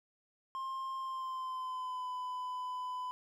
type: tone with pitch glide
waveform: triangle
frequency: 1060 to 1003.4 Hz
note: C6 to B5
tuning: +22 to +27 cents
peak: -35 dBFS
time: 0.55-3.11 s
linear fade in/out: 0 ms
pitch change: -95 cents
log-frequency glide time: 0.97-2.09 s
effects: none

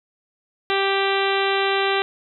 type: harmonic tone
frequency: 392 Hz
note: G4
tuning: in tune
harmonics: 1 / 2 / 3 / 4 / 5 / 6 / 7 / 8 / 9 / 10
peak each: -22 / -25 / -27 / -28 / -29 / -30 / -30 / -31 / -32 / -32 dBFS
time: 0.7-2.02 s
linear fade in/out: 0 ms
effects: none

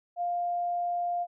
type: tone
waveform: sine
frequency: 701 Hz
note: F5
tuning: 6 cents sharp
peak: -27 dBFS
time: 0.16-1.27 s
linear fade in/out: 50 ms
effects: none

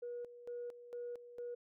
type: tone with tremolo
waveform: sine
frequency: 482.1 Hz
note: B4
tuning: 42 cents flat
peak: -40 dBFS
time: 0.02-1.55 s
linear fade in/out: 10 ms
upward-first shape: square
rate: 2.2 Hz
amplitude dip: 75%
effects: tanh soft clip ceiling -37 dBFS

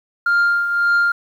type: tone with tremolo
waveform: sine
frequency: 1400 Hz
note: F6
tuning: 4 cents sharp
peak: -9 dBFS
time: 0.26-1.12 s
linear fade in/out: 5 ms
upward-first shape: triangle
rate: 1.8 Hz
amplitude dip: 65%
effects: tanh soft clip ceiling -11 dBFS + 8-bit

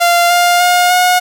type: tone with pitch steps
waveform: sawtooth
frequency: 693 / 703.1 / 713.3 / 723.7 Hz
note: F5 / F5 / F5 / F#5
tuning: -14 / +11 / +36 / -39 cents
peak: -4 dBFS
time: 0-1.2 s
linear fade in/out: 20 ms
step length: 300 ms
effects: none

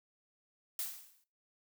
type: noise with exponential decay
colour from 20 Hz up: blue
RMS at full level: -35 dBFS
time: 0.79-1.24 s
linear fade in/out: 2 ms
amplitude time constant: 97 ms
effects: noise-tail reverb RT60 0.3 s tail -17 dB re dry

